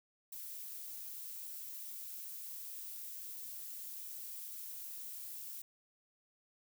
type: noise with amplitude modulation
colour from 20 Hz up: violet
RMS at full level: -45 dBFS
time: 0.32-5.62 s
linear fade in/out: 5 ms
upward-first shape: sine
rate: 242 Hz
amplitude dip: 30%
effects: none